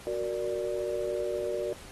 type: chord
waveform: sine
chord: Gb augmented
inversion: none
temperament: equal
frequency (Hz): 370 / 466.2 / 587.3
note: Gb4 / Bb4 / D5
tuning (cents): 0 / 0 / 0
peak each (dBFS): -33 / -34 / -33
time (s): 0.07-1.73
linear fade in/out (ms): 0
effects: pink hiss -49 dBFS RMS until 1.91 s + AAC 32 kbps